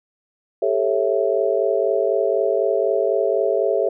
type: chord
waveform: sine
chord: A dominant seventh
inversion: third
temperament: just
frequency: 396 / 440 / 550 / 660 Hz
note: G4 / A4 / C#5 / E5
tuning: +18 / 0 / -14 / +2 cents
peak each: -22 dBFS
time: 0.62-3.89 s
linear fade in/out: 5 ms
effects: none